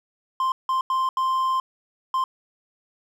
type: tone bursts at uneven times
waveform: triangle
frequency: 1046.5 Hz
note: C6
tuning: in tune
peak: -18 dBFS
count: 5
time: 0.4-0.52 / 0.69-0.81 / 0.9-1.09 / 1.17-1.6 / 2.14-2.24 s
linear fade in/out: 2 ms
effects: none